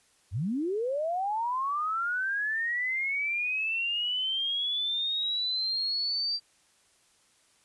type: linear sweep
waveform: sine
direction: up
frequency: 77 to 4699 Hz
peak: -27 dBFS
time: 0.31-6.4 s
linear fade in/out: 50 ms
effects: white hiss -65 dBFS RMS until 7.64 s + resampled to 24000 Hz